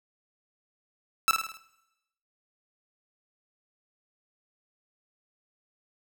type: tone with echo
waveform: sawtooth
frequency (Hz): 1318.5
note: E6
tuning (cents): 0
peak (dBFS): -15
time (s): 1.28-1.31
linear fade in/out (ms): 0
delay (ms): 52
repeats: 5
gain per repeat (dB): -5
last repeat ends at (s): 1.57
effects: noise-tail reverb RT60 0.9 s tail -17 dB re dry